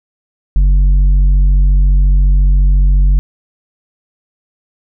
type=tone with tanh clipping; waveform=triangle; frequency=47.17 Hz; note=F#1; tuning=34 cents sharp; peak=-7 dBFS; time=0.56-3.19 s; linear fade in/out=0 ms; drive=10 dB; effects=none